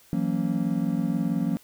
triangle chord, F# dominant seventh, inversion third, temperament just, 166.5 / 185 / 231.2 / 277.5 Hz, E3 / F#3 / A#3 / C#4, +18 / 0 / -14 / +2 cents, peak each -27 / -26 / -26 / -28 dBFS, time 0.13-1.57 s, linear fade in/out 0 ms, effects white hiss -56 dBFS RMS until 1.63 s

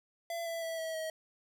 square tone with pitch steps, 675 / 665.3 / 655.8 / 646.4 / 637.1 Hz, E5 / E5 / E5 / E5 / D#5, +41 / +16 / -9 / -34 / +41 cents, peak -36 dBFS, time 0.3-1.1 s, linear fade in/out 2 ms, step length 160 ms, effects none

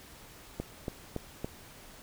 click train, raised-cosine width 2 ms, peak -20 dBFS, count 4, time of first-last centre 0.6-1.445 s, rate 3.55 Hz, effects pink hiss -52 dBFS RMS until 2.02 s

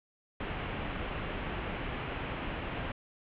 pink low-pass noise, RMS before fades -37 dBFS, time 0.4-2.92 s, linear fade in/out 5 ms, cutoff 3100 Hz, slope 48 dB/octave, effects none

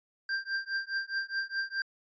square tone with tremolo, 1581 Hz, G6, 14 cents sharp, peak -28 dBFS, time 0.29-1.82 s, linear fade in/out 2 ms, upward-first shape triangle, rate 4.8 Hz, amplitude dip 100%, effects resampled to 16000 Hz

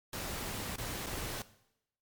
pink noise with dropouts, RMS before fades -39 dBFS, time 0.13-1.42 s, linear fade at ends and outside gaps 2 ms, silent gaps 0.759-0.782 / 1.062-1.066 s, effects noise-tail reverb RT60 0.8 s tail -17 dB re dry + MP3 96 kbps

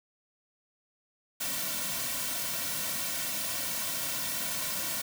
white noise with comb filter, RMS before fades -33 dBFS, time 1.4-5.02 s, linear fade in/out 10 ms, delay 2.4 ms, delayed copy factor -0.85, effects none

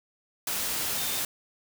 sine tone in noise, 3611 Hz, A7, 44 cents sharp, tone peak -38 dBFS, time 0.98-1.2 s, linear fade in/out 2 ms, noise white, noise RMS -30 dBFS, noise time 0.47-1.25 s, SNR -11 dB, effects none

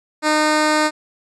10% pulse tone, 305.9 Hz, D#4, 29 cents flat, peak -6 dBFS, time 0.22-0.91 s, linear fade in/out 50 ms, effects resampled to 22050 Hz

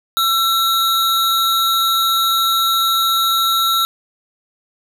square tone pair together, 1343 / 3792 Hz, E6 / A#7, +32 / +29 cents, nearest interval octave + tritone, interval 1797 cents, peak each -17 dBFS, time 0.17-3.85 s, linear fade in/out 0 ms, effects none

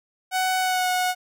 sawtooth tone with pitch glide, 746 to 731.9 Hz, F#5 to F#5, +14 to -19 cents, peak -17 dBFS, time 0.31-1.15 s, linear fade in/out 50 ms, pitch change -33 cents, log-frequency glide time 0.59-0.88 s, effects none

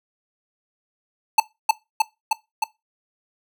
square tone with echo, 878 Hz, A5, 4 cents flat, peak -10 dBFS, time 1.38-1.4 s, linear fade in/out 5 ms, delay 310 ms, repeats 4, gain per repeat -2 dB, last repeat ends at 2.64 s, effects noise-tail reverb RT60 0.2 s tail -19 dB re dry

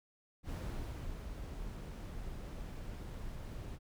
brown noise with ADSR envelope, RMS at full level -39 dBFS, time 0.43-3.79 s, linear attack 77 ms, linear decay 670 ms, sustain -5 dB, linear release 45 ms, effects none

